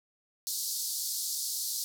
pink band-pass noise, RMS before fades -34 dBFS, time 0.47-1.84 s, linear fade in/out 0 ms, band 4200 to 16000 Hz, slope 48 dB/octave, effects none

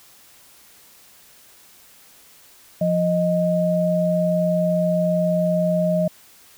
sine tone pair together, 174.63 / 622.3 Hz, F3 / D#5, 0 / 0 cents, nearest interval octave + minor seventh, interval 2200 cents, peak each -20 / -19 dBFS, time 2.81-6.08 s, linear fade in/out 5 ms, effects white hiss -50 dBFS RMS until 6.57 s

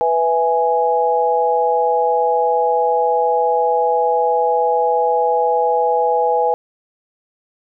sine chord, E major, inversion second, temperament equal, 493.9 / 659.3 / 830.6 Hz, B4 / E5 / G#5, 0 / 0 / 0 cents, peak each -17 / -21 / -16 dBFS, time 0.01-6.54 s, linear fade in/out 0 ms, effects none

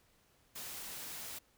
white noise, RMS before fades -45 dBFS, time 0.55-1.39 s, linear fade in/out 10 ms, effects pink hiss -70 dBFS RMS until 1.57 s

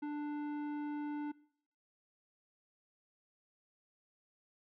sine tone with tanh clipping, 295.1 Hz, D4, 8 cents sharp, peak -39 dBFS, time 0.02-1.32 s, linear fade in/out 10 ms, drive 13 dB, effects noise-tail reverb RT60 0.6 s tail -21 dB re dry

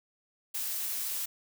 blue noise, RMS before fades -34 dBFS, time 0.54-1.26 s, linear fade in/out 10 ms, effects none

